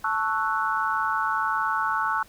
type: chord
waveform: sine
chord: F# minor seventh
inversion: first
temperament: equal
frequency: 880 / 1108.7 / 1318.5 / 1480 Hz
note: A5 / C#6 / E6 / F#6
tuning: 0 / 0 / 0 / 0 cents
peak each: -28 dBFS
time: 0.04-2.23 s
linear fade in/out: 5 ms
effects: pink hiss -53 dBFS RMS until 2.28 s